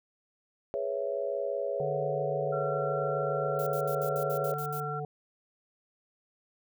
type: chord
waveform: sine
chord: C# minor seventh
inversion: second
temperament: equal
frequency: 415.3 / 493.9 / 554.4 / 659.3 Hz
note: G#4 / B4 / C#5 / E5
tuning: 0 / 0 / 0 / 0 cents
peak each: -36 / -37 / -32 / -37 dBFS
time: 0.74-4.54 s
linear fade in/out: 0 ms
type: harmonic tone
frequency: 147.5 Hz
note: D3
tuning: 8 cents sharp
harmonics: 1 / 3 / 5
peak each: -36 / -38 / -38 dBFS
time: 1.8-5.05 s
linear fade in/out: 2 ms
type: tone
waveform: sine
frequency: 1362 Hz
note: F6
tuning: 44 cents flat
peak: -36 dBFS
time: 2.52-5 s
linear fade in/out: 10 ms
type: noise bursts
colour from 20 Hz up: violet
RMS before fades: -43 dBFS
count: 9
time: 3.59-4.8 s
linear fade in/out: 0 ms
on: 74 ms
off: 68 ms
effects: none